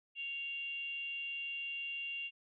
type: tone with frequency modulation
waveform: sine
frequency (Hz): 2777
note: F7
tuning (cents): -10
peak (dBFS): -38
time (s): 0.15-2.31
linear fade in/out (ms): 50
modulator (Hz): 562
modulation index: 0.28
effects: none